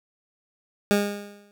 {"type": "tone with exponential decay", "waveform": "20% pulse", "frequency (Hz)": 204, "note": "G#3", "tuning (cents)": -31, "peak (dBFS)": -11, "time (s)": [0.91, 1.51], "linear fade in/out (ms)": 0, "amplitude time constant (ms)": 130, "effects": []}